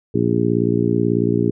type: harmonic tone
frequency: 58.27 Hz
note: A#1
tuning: in tune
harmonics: 2 / 3 / 4 / 5 / 6 / 7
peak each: -22 / -22 / -22 / -22 / -22 / -22 dBFS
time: 0.14-1.51 s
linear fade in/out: 10 ms
effects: none